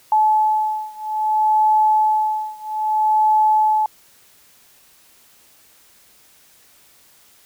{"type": "beating tone pair", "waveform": "sine", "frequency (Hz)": [861, 861.61], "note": ["A5", "A5"], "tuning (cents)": [-38, -37], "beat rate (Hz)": 0.61, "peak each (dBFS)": [-17, -18], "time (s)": [0.12, 3.86], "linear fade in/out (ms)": 2, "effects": ["white hiss -52 dBFS RMS until 7.45 s"]}